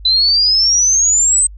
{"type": "exponential sweep", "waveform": "sine", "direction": "up", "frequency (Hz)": [3986, 8270], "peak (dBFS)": -9, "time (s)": [0.05, 1.47], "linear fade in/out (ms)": 5, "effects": ["added 50 Hz sine -31 dBFS peak until 1.57 s"]}